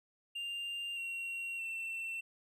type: tone with pitch steps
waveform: triangle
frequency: 2794 / 2743 / 2693 Hz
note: F7 / F7 / E7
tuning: 0 / -32 / +36 cents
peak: -36 dBFS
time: 0.35-2.21 s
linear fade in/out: 10 ms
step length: 620 ms
effects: none